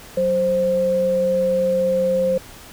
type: tone pair together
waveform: sine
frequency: 186.7 / 524.7 Hz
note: F#3 / C5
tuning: +16 / +5 cents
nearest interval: octave + tritone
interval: 1789 cents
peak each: -26 / -16 dBFS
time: 0.17-2.38 s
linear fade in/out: 5 ms
effects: pink hiss -41 dBFS RMS until 2.72 s